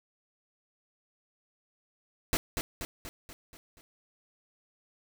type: noise with echo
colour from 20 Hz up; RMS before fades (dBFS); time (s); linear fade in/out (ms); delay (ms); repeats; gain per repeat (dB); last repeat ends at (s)
pink; -27; 2.33-2.37; 0; 240; 6; -5; 3.81
effects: none